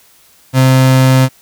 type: tone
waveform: 35% pulse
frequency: 130.81 Hz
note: C3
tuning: in tune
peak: -4 dBFS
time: 0.53-1.29 s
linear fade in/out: 50 ms
effects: white hiss -47 dBFS RMS until 1.41 s